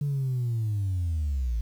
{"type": "linear sweep", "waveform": "sine", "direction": "down", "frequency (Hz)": [146.4, 53.7], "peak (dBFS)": -23, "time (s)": [0.01, 1.61], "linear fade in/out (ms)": 5, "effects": ["tanh soft clip ceiling -22 dBFS", "9-bit"]}